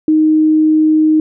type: tone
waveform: sine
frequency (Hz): 311.1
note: D#4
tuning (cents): 0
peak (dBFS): -7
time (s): 0.08-1.2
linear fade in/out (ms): 2
effects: none